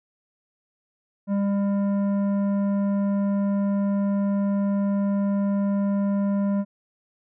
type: tone with tanh clipping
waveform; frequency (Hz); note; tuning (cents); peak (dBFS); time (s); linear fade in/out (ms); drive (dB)
sine; 200; G3; +35; -22; 1.27-6.65; 50; 11
effects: none